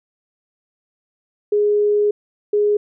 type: tone pair in turn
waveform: sine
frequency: 415.3 / 415.3 Hz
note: G#4 / G#4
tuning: 0 / 0 cents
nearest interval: unison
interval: 0 cents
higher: neither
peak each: -13 dBFS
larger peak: neither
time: 1.52-2.11 / 2.53-2.77 s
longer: first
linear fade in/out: 5 ms
effects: none